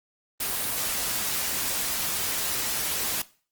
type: noise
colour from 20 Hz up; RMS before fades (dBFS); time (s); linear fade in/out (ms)
white; -28; 0.4-3.22; 5
effects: noise-tail reverb RT60 0.4 s tail -19 dB re dry + Opus 24 kbps